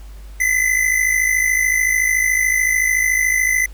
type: tone pair together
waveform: square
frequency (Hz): 1995.3 / 2049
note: B6 / C7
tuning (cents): +17 / -37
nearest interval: unison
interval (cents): 46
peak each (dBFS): -18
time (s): 0.4-3.66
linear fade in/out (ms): 5
effects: added 50 Hz sine -33 dBFS peak until 3.73 s + pink hiss -49 dBFS RMS until 3.73 s